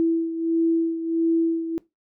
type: beating tone pair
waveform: sine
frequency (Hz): 329.6 / 331.1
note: E4 / E4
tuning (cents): 0 / +8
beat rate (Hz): 1.5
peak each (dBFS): -20 / -26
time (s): 0-1.78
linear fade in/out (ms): 0
effects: noise-tail reverb RT60 0.2 s tail -20 dB re dry